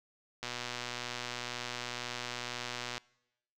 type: click train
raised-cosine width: 0.2 ms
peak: -20 dBFS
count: 312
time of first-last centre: 0.43-2.979 s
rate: 122 Hz
effects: noise-tail reverb RT60 0.9 s tail -25 dB re dry